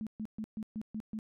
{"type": "tone bursts", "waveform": "sine", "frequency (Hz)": 217.3, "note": "A3", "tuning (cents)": -21, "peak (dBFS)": -35, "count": 7, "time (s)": [0.01, 1.189], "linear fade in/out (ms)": 0, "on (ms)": 57, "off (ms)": 130, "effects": []}